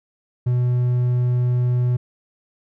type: tone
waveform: triangle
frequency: 123.47 Hz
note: B2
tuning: in tune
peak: -14 dBFS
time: 0.46-1.97 s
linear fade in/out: 10 ms
effects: none